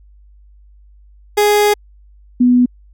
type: tone pair in turn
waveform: 30% pulse / sine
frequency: 415.3 / 246.9 Hz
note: G#4 / B3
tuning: 0 / 0 cents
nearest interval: major sixth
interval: 900 cents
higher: first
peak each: -7 dBFS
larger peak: neither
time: 1.37-1.74 / 2.4-2.66 s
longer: first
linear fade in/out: 10 ms
effects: added 50 Hz sine -42 dBFS peak until 2.93 s